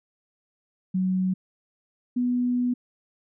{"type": "tone pair in turn", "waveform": "sine", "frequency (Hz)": [186.2, 246.4], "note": ["F#3", "B3"], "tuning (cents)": [11, -4], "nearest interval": "perfect fourth", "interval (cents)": 485, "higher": "second", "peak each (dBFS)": -21, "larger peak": "neither", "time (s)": [[0.94, 1.34], [2.16, 2.74]], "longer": "second", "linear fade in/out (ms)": 10, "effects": []}